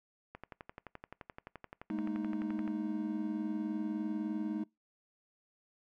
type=click train; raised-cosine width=0.5 ms; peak=-30 dBFS; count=28; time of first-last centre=0.35-2.678 s; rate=11.6 Hz
type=chord; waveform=triangle; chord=Ab suspended second; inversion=none; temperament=equal with one note detuned; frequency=207.7 / 227.6 / 311.1 Hz; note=Ab3 / Bb3 / Eb4; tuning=0 / -41 / 0 cents; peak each=-36 / -38 / -35 dBFS; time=1.9-4.64 s; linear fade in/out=5 ms
effects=noise-tail reverb RT60 0.2 s tail -24 dB re dry